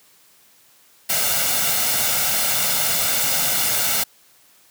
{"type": "noise with comb filter", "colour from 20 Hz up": "white", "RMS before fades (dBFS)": -20, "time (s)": [1.09, 4.04], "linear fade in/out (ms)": 10, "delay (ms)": 1.4, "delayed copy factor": 0.6, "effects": ["white hiss -54 dBFS RMS until 4.7 s", "high-pass 100 Hz 12 dB/octave"]}